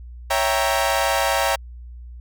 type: chord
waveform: sawtooth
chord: C# diminished seventh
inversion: none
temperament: equal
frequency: 554.4 / 659.3 / 784 / 932.3 Hz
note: C#5 / E5 / G5 / Bb5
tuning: 0 / 0 / 0 / 0 cents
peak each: -20 dBFS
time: 0.3-1.56 s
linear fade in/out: 10 ms
effects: added 60 Hz sine -35 dBFS peak until 2.2 s